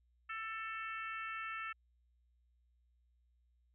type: harmonic tone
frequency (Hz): 443.5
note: A4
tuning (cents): +14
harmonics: 3 / 4 / 5 / 6 / 7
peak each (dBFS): -43 / -46 / -49 / -48 / -60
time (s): 0.29-1.73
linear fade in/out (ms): 10
effects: added 60 Hz sine -70 dBFS peak until 3.74 s